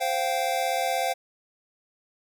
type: chord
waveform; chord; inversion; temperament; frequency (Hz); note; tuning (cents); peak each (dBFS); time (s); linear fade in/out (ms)
square; C suspended fourth; none; equal with one note detuned; 523.3 / 698.5 / 775; C5 / F5 / G5; 0 / 0 / -20; -31 / -28 / -29; 0-1.14; 20
effects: 10-bit